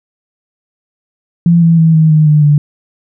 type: tone with pitch steps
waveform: sine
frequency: 170.2 / 166.12 / 162.14 / 158.25 / 154.46 / 150.76 / 147.14 Hz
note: F3 / E3 / E3 / D#3 / D#3 / D3 / D3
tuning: -44 / +14 / -28 / +30 / -12 / +46 / +4 cents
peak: -4 dBFS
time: 1.46-2.58 s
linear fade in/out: 2 ms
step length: 160 ms
effects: none